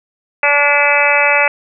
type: harmonic tone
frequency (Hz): 288.5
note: D4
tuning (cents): -31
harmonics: 2 / 3 / 4 / 5 / 6 / 7 / 8 / 9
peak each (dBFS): -17 / -18 / -22 / -18 / -22 / -16 / -16 / -16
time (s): 0.43-1.48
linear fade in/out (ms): 2
effects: none